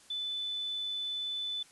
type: tone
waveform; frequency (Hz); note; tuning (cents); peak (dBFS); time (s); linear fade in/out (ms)
sine; 3501; A7; -9; -33; 0.1-1.63; 5
effects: white hiss -59 dBFS RMS until 1.71 s + resampled to 24000 Hz